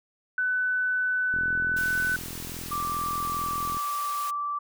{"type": "tone", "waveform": "sine", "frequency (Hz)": 1500, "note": "F#6", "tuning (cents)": 23, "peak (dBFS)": -23, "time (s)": [0.38, 2.16], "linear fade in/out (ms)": 2}
{"type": "click train", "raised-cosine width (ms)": 3, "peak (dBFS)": -27, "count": 104, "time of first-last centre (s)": [1.34, 3.769], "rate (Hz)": 42.4}
{"type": "high-pass noise", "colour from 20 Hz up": "white", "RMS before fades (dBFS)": -39, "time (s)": [1.76, 4.31], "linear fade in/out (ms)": 10, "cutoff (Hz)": 580, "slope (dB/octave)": 24}
{"type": "tone with pitch glide", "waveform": "sine", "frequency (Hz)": [1174.7, 1165.2], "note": ["D6", "D6"], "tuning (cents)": [0, -14], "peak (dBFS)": -27, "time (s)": [2.71, 4.59], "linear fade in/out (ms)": 10, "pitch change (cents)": -14, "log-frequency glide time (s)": [2.92, 3.48]}
{"effects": []}